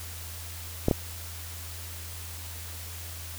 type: clicks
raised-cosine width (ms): 2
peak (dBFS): -8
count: 2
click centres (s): 0.884 / 0.912
effects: added 84 Hz sine -40 dBFS peak until 3.38 s + white hiss -42 dBFS RMS until 3.38 s